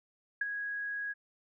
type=tone with ADSR envelope; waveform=sine; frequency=1656 Hz; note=G#6; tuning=5 cents flat; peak=-26 dBFS; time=0.41-1.14 s; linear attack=5 ms; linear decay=22 ms; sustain=-8 dB; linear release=27 ms; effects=none